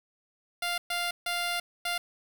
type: tone bursts at uneven times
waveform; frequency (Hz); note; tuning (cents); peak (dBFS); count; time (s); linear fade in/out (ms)
10% pulse; 698.5; F5; 0; -20; 4; 0.62-0.78 / 0.9-1.11 / 1.26-1.6 / 1.85-1.98; 5
effects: 8-bit